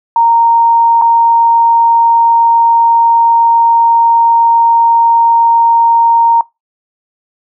sine tone with dropouts, 927 Hz, A#5, 10 cents flat, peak -5 dBFS, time 0.16-6.41 s, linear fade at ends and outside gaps 2 ms, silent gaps 1.015-1.02 s, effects noise-tail reverb RT60 0.2 s tail -22 dB re dry

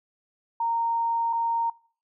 sine tone pair in turn, 925 / 925 Hz, A#5 / A#5, -14 / -14 cents, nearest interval unison, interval 0 cents, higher neither, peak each -23 dBFS, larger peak neither, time 0.6-1.33 / 1.33-1.7 s, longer first, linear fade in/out 5 ms, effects noise-tail reverb RT60 0.5 s tail -24 dB re dry

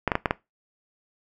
clicks, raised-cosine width 0.5 ms, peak -6 dBFS, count 5, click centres 0.077 / 0.118 / 0.154 / 0.258 / 0.309 s, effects noise-tail reverb RT60 0.2 s tail -19 dB re dry

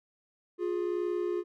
triangle tone pair together, 353.7 / 415.3 Hz, F4 / G#4, +22 / 0 cents, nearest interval minor third, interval 278 cents, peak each -28 / -32 dBFS, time 0.58-1.44 s, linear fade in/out 50 ms, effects none

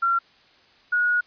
sine tone pair in turn, 1370 / 1451.5 Hz, F6 / F#6, -34 / -34 cents, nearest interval minor second, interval 100 cents, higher second, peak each -18 dBFS, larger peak neither, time 0.02-0.19 / 0.92-1.21 s, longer second, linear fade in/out 10 ms, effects white hiss -56 dBFS RMS until 1.26 s + resampled to 11025 Hz

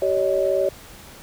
sine tone cluster, 384.6 / 563 / 625 Hz, G4 / C#5 / D#5, -33 / +27 / +8 cents, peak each -23 / -20 / -24 dBFS, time 0.02-0.69 s, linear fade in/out 2 ms, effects pink hiss -43 dBFS RMS until 1.22 s

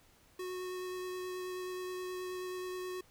square tone with vibrato, 366.6 Hz, F#4, 16 cents flat, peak -39 dBFS, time 0.39-3.01 s, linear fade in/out 5 ms, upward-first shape triangle, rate 9.4 Hz, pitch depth 11 cents each way, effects pink hiss -65 dBFS RMS until 3.1 s

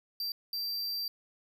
square tone bursts at uneven times, 4699 Hz, D8, in tune, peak -33 dBFS, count 2, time 0.2-0.32 / 0.53-1.08 s, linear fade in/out 2 ms, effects none

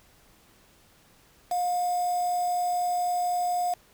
sine tone with quantisation, 712 Hz, F5, 33 cents sharp, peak -24 dBFS, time 1.51-3.74 s, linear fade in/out 5 ms, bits 6, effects pink hiss -59 dBFS RMS until 3.93 s

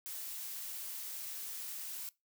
blue noise, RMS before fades -43 dBFS, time 0.06-2.09 s, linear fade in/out 0 ms, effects noise-tail reverb RT60 0.2 s tail -21 dB re dry

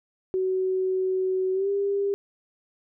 sine tone with pitch glide, 374.9 to 399.5 Hz, F#4 to G4, +23 to +33 cents, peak -22 dBFS, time 0.34-2.14 s, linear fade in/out 0 ms, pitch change +110 cents, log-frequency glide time 1.53-1.69 s, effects none

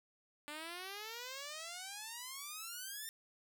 5% pulse exponential sweep, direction up, 291.2 to 1819 Hz, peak -33 dBFS, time 0.48-3.09 s, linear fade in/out 0 ms, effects none

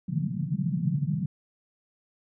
pink band-pass noise, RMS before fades -28 dBFS, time 0.08-1.26 s, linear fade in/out 5 ms, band 140 to 190 Hz, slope 48 dB/octave, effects none

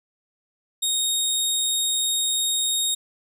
20% pulse tone, 3729 Hz, A#7, in tune, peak -15 dBFS, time 0.82-2.95 s, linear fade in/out 10 ms, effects none

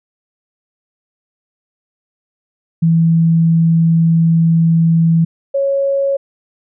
sine tone pair in turn, 164.81 / 552.3 Hz, E3 / C#5, 0 / -6 cents, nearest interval octave + major sixth, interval 2094 cents, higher second, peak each -8 / -12 dBFS, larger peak first, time 2.82-5.25 / 5.54-6.17 s, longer first, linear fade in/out 10 ms, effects none

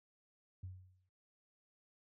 sine tone with exponential decay, 92.5 Hz, F#2, in tune, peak -40 dBFS, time 0.63-1.09 s, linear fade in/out 5 ms, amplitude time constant 100 ms, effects tanh soft clip ceiling -37 dBFS + high-pass 60 Hz 12 dB/octave

